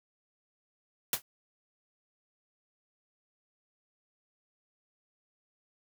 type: noise with exponential decay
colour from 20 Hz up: white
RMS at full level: -24 dBFS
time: 1.13-1.22 s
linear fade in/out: 2 ms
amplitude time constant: 19 ms
effects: none